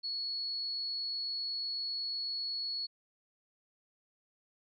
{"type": "tone", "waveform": "sine", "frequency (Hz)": 4374, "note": "C#8", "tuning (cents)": -24, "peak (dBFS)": -34, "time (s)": [0.03, 2.87], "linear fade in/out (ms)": 20, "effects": []}